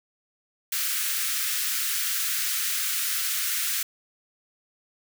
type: high-pass noise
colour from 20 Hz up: white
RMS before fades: -27 dBFS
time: 0.72-3.83 s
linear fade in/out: 5 ms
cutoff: 1300 Hz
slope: 48 dB/octave
effects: none